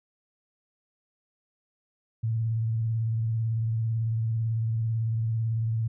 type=tone with vibrato; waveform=sine; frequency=112.8 Hz; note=A2; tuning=44 cents sharp; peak=-24 dBFS; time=2.23-5.88 s; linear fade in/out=10 ms; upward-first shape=sine; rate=18 Hz; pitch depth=43 cents each way; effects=none